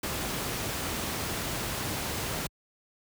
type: noise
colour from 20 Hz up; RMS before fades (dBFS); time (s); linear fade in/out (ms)
pink; -32; 0.03-2.47; 5
effects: high-pass 60 Hz 12 dB/octave